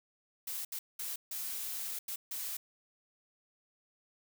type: noise bursts at uneven times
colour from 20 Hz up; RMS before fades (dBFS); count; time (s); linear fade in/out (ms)
blue; -39; 6; 0.47-0.65 / 0.72-0.79 / 0.99-1.16 / 1.31-1.99 / 2.08-2.16 / 2.31-2.57; 5
effects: none